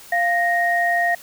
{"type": "tone pair together", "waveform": "sine", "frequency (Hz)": [696, 1865.6], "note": ["F5", "A#6"], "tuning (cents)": [-6, 1], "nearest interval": "octave + perfect fourth", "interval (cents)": 1707, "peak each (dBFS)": -19, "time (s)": [0.12, 1.15], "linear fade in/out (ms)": 5, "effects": ["white hiss -43 dBFS RMS until 1.22 s"]}